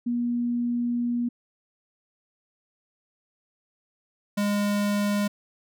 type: tone pair in turn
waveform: sine / square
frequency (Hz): 240 / 204.8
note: B3 / G#3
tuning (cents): -49 / -24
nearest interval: minor third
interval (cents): 275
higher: first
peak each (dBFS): -23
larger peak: neither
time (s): 0.06-1.29 / 4.37-5.28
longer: first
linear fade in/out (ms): 10
effects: none